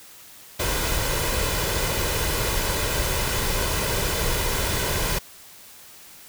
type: noise with comb filter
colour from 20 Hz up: pink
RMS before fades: -24 dBFS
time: 0.59-5.19 s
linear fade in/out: 10 ms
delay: 2 ms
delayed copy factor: +0.5
effects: white hiss -46 dBFS RMS until 6.28 s